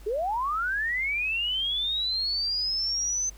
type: linear sweep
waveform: sine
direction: up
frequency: 389.8 to 6190 Hz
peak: -25 dBFS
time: 0.06-3.3 s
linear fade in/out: 10 ms
effects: added 50 Hz sine -44 dBFS peak until 3.37 s + pink hiss -55 dBFS RMS until 3.37 s